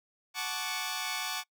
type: chord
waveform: 10% pulse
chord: D major seventh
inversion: first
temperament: equal with one note detuned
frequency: 740 / 870.9 / 1108.7 / 1174.7 Hz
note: F#5 / A5 / C#6 / D6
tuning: 0 / -18 / 0 / 0 cents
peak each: -30 dBFS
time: 0.34-1.44 s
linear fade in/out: 50 ms
effects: noise-tail reverb RT60 0.1 s tail -24 dB re dry